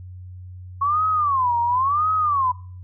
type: tone with vibrato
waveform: sine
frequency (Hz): 1094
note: C#6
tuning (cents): -23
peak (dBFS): -17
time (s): 0.81-2.52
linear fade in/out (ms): 10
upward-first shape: sine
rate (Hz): 0.95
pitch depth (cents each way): 260
effects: noise-tail reverb RT60 0.5 s tail -23 dB re dry + added 91 Hz sine -35 dBFS peak until 2.83 s